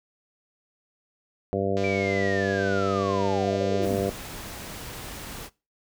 harmonic tone, 98 Hz, G2, in tune, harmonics 1 / 2 / 3 / 4 / 5 / 6 / 7, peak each -32 / -31 / -33 / -29 / -29 / -31 / -33 dBFS, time 1.53-4.1 s, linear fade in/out 0 ms
click train, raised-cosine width 0.2 ms, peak -22 dBFS, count 417, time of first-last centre 1.77-3.85 s, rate 200 Hz
sine linear sweep, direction down, 2349 to 179.8 Hz, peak -29 dBFS, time 1.84-3.99 s, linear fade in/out 0 ms
pink noise, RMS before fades -38 dBFS, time 3.81-5.5 s, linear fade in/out 50 ms
effects noise-tail reverb RT60 0.3 s tail -22 dB re dry

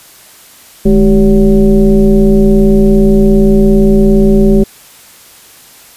sine tone with frequency modulation, 207.7 Hz, G#3, in tune, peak -3 dBFS, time 0.85-4.64 s, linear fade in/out 10 ms, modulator 179 Hz, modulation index 1.2, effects white hiss -38 dBFS RMS until 5.96 s + resampled to 32000 Hz

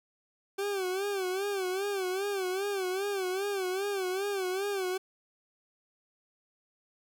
40% pulse tone with vibrato, 385.9 Hz, G4, 27 cents flat, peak -29 dBFS, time 0.58-4.98 s, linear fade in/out 10 ms, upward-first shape sine, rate 2.5 Hz, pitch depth 100 cents each way, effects none

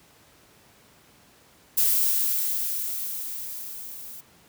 violet noise with level ramp, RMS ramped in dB -20 to -41 dBFS, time 1.77-4.21 s, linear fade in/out 10 ms, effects pink hiss -56 dBFS RMS until 4.48 s + high-pass 80 Hz 12 dB/octave

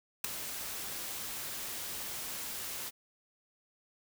white noise with ADSR envelope, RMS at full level -28 dBFS, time 0.24-2.91 s, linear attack 6 ms, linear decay 5 ms, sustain -12 dB, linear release 32 ms, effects none

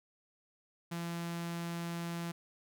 sawtooth tone with notch filter, 170 Hz, F3, 46 cents flat, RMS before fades -39 dBFS, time 0.91-2.32 s, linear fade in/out 10 ms, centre 450 Hz, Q 1.7, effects none

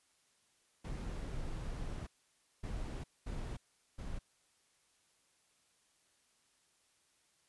brown noise bursts at uneven times, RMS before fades -41 dBFS, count 4, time 0.84-2.07 / 2.63-3.04 / 3.26-3.57 / 3.98-4.19 s, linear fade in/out 10 ms, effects white hiss -73 dBFS RMS until 7.48 s + resampled to 24000 Hz

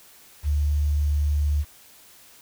sine tone with quantisation, 73.42 Hz, D2, in tune, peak -19 dBFS, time 0.43-1.65 s, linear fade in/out 50 ms, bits 8, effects white hiss -51 dBFS RMS until 2.41 s

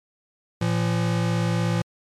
square tone pair together, 113.6 / 170.21 Hz, A#2 / F3, -44 / -44 cents, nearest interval perfect fifth, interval 700 cents, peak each -24 dBFS, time 0.61-1.82 s, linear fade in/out 5 ms, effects low-pass 8000 Hz 12 dB/octave + MP3 96 kbps

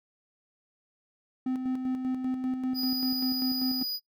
triangle tone with tremolo, 257.4 Hz, C4, 28 cents flat, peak -24 dBFS, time 1.46-3.83 s, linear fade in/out 5 ms, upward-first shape square, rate 5.1 Hz, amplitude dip 45%
square tone, 4931 Hz, D#8, 16 cents flat, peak -30 dBFS, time 2.74-4 s, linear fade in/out 50 ms
effects noise-tail reverb RT60 0.1 s tail -18 dB re dry

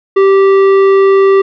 sine tone with tanh clipping, 389.9 Hz, G4, 9 cents flat, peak -6 dBFS, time 0.16-1.42 s, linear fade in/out 10 ms, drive 12 dB, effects none

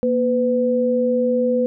sine tone pair together, 236.7 / 502 Hz, A#3 / B4, +27 / +28 cents, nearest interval octave + minor second, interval 1301 cents, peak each -20 / -17 dBFS, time 0.03-1.66 s, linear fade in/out 0 ms, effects none

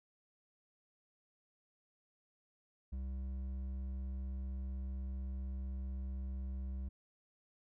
triangle tone with hard clipping, 65.41 Hz, C2, in tune, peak -40 dBFS, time 2.92-6.89 s, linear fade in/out 10 ms, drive 10 dB, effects none

